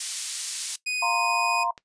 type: high-pass noise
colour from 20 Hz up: pink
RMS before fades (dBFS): -30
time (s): 0-0.76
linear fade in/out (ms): 5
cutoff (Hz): 4700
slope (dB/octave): 12
type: tone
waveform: sawtooth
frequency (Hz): 2489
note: D#7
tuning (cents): 0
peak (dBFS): -22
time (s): 0.86-1.64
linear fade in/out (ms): 10
type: chord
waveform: sine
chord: F suspended fourth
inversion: none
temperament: equal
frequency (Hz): 698.5 / 932.3 / 1046.5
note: F5 / Bb5 / C6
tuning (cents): 0 / 0 / 0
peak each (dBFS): -30 / -26 / -28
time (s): 1.02-1.71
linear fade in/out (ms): 5
type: click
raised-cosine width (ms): 0.2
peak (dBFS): -25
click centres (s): 1.778
effects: noise-tail reverb RT60 0.1 s tail -17 dB re dry + resampled to 22050 Hz